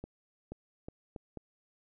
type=accelerating click train; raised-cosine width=2 ms; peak=-28 dBFS; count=5; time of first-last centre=0.04-1.373 s; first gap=480 ms; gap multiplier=0.76; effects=none